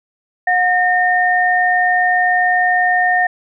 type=tone pair together; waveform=sine; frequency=725 / 1826.9 Hz; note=F#5 / A#6; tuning=-35 / -35 cents; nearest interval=octave + major third; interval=1600 cents; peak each=-14 dBFS; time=0.47-3.27 s; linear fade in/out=5 ms; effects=none